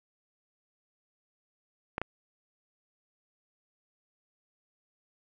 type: clicks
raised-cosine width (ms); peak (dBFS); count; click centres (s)
0.5; -16; 2; 1.981 / 2.016
effects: none